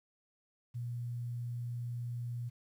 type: tone with quantisation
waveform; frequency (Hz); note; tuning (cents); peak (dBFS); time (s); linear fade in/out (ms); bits
sine; 120.1; B2; -48; -36; 0.74-2.5; 20; 11
effects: none